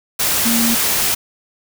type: tone in noise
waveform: sine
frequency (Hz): 232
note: A#3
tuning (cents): -8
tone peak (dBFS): -16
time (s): 0.45-0.75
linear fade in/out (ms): 10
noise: white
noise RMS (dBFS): -17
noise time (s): 0.19-1.15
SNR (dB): -2
effects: none